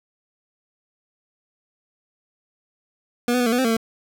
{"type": "tone with pitch steps", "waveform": "25% pulse", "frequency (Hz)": [241.4, 249.2, 244.5, 225.6, 245.7, 261.2, 227.6, 225.4], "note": ["B3", "B3", "B3", "A3", "B3", "C4", "A#3", "A3"], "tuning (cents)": [-39, 16, -17, 44, -9, -3, -41, 42], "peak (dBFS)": -14, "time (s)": [3.28, 3.768], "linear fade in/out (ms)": 2, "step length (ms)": 61, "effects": []}